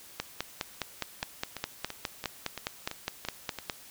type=two click trains; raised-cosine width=0.2 ms; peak=-13 / -19 dBFS; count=18 / 8; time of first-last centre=0.2-3.698 / 1.23-3.587 s; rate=4.86 / 2.97 Hz; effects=white hiss -51 dBFS RMS until 3.9 s